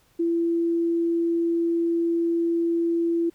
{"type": "tone", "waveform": "sine", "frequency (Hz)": 336.7, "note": "E4", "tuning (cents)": 37, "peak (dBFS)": -20, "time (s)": [0.19, 3.3], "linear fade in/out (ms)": 10, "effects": ["pink hiss -62 dBFS RMS until 3.34 s"]}